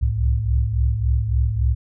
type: tone cluster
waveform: sine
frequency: 64.7 / 68.3 / 108.1 Hz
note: C2 / C#2 / A2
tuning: -19 / -25 / -30 cents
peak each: -21 dBFS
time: 0.01-1.75 s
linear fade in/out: 20 ms
effects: none